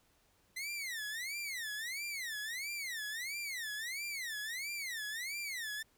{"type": "tone with vibrato", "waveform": "sawtooth", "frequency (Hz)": 2001, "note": "B6", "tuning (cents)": 22, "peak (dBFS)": -35, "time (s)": [0.56, 5.83], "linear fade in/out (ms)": 10, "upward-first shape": "sine", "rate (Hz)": 1.5, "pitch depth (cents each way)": 300, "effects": ["pink hiss -71 dBFS RMS until 5.97 s"]}